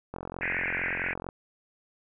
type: click train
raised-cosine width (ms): 1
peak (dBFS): -22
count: 52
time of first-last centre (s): 0.14-1.289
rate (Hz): 44.4
type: band-pass noise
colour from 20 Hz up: pink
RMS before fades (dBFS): -31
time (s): 0.41-1.14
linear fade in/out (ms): 10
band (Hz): 1500 to 2500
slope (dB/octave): 96
effects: none